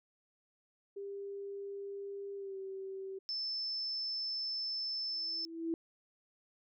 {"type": "tone with pitch glide", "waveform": "sine", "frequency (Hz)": [398.6, 385.2], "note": ["G4", "G4"], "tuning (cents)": [29, -30], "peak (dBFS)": -40, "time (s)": [0.96, 3.19], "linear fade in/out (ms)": 10, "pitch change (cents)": -59, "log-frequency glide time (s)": [2.36, 2.57]}
{"type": "tone", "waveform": "sine", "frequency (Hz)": 5274, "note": "E8", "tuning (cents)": 0, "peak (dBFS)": -35, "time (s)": [3.29, 5.45], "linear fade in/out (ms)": 0}
{"type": "tone with exponential growth", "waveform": "sine", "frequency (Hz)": 329.6, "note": "E4", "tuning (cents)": 0, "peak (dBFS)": -30, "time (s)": [5.09, 5.74], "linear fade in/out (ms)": 1, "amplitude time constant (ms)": 140}
{"effects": []}